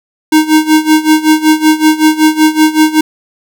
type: tone with tremolo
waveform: square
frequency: 311.1 Hz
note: D#4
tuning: in tune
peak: -3 dBFS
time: 0.32-3.01 s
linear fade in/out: 5 ms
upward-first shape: sine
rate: 5.3 Hz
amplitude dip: 85%
effects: none